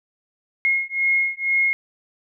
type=beating tone pair; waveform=sine; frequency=2154 / 2156.1 Hz; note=C7 / C#7; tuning=+50 / -49 cents; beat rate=2.1 Hz; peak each=-21 dBFS; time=0.65-1.73 s; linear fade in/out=0 ms; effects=none